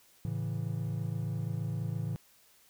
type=chord; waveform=triangle; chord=A major; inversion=none; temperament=equal; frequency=110 / 138.59 / 164.81 Hz; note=A2 / C#3 / E3; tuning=0 / 0 / 0 cents; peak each=-33 / -35 / -35 dBFS; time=0.25-2.16 s; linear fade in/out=0 ms; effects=white hiss -63 dBFS RMS until 2.69 s